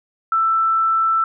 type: tone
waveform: sine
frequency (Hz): 1328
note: E6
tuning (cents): +12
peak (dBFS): -14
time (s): 0.32-1.24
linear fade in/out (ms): 2
effects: none